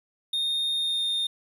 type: tone with pitch glide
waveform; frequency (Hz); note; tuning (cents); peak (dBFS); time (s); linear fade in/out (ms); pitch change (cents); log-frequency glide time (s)
triangle; 3677 to 3652; A#7 to A#7; -24 to -36; -23; 0.33-1.27; 5; -12; 0.75-1.06
effects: 9-bit